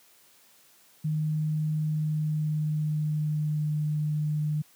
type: tone with pitch glide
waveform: sine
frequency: 154.2 to 151.2 Hz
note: D#3 to D#3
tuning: -15 to -49 cents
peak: -24 dBFS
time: 1.04-4.62 s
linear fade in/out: 10 ms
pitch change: -34 cents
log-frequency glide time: 1.76-3.74 s
effects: white hiss -59 dBFS RMS until 4.75 s + high-pass 100 Hz 12 dB/octave